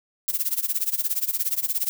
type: noise with tremolo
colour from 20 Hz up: violet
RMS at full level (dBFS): -22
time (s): 0.28-1.89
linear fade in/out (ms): 0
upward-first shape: sine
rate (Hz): 17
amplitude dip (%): 90
effects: none

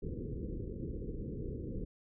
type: low-pass noise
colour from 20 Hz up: pink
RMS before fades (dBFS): -40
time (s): 0.02-1.85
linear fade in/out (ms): 10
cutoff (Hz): 500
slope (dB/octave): 96
effects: none

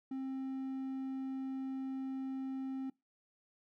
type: tone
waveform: triangle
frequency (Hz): 265.4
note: C4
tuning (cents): +25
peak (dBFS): -35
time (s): 0.11-2.9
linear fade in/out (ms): 5
effects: noise-tail reverb RT60 0.2 s tail -23 dB re dry

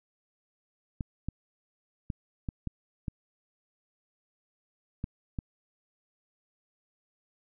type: clicks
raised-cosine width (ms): 5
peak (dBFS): -20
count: 8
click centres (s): 1.008 / 1.286 / 2.102 / 2.488 / 2.673 / 3.082 / 5.041 / 5.388
effects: none

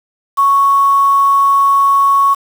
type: tone with quantisation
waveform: sine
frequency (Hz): 1108.7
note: C#6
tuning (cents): 0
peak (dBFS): -7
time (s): 0.37-2.35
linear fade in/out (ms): 20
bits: 5
effects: none

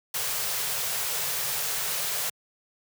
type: band-stop noise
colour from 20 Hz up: white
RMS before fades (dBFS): -29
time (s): 0.14-2.3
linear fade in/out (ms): 5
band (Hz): 180 to 390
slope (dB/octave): 96
effects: high-pass 100 Hz 12 dB/octave

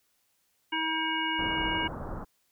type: harmonic tone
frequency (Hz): 319.3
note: D#4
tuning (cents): +45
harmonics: 1 / 3 / 5 / 7 / 9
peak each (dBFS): -35 / -32 / -34 / -35 / -33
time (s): 0.72-1.88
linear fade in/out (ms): 10
type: low-pass noise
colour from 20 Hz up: pink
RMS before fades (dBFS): -37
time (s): 1.38-2.25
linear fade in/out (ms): 20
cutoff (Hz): 1400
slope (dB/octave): 48
effects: white hiss -72 dBFS RMS until 2.51 s

